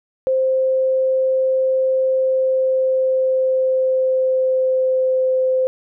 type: tone with pitch glide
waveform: sine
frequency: 523.3 to 517.6 Hz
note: C5 to C5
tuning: 0 to -19 cents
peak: -14 dBFS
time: 0.27-5.67 s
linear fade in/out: 0 ms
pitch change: -19 cents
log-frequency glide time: 2.11-5.31 s
effects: none